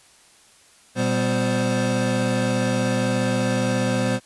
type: tone cluster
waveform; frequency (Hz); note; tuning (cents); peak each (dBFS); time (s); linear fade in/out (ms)
square; 120.1 / 194.6 / 249.7 / 522; B2 / G3 / B3 / C5; -48 / -12 / +19 / -4; -26; 0.95-4.2; 50
effects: white hiss -53 dBFS RMS until 4.25 s + resampled to 24000 Hz